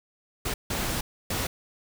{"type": "noise bursts at uneven times", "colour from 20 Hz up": "pink", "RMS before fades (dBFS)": -29, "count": 3, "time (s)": [[0.45, 0.54], [0.7, 1.01], [1.3, 1.47]], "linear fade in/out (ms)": 5, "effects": []}